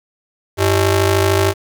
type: ring-modulated tone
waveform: sawtooth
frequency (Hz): 242.6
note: B3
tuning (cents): -31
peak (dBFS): -5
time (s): 0.57-1.54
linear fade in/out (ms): 50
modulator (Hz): 148
effects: 7-bit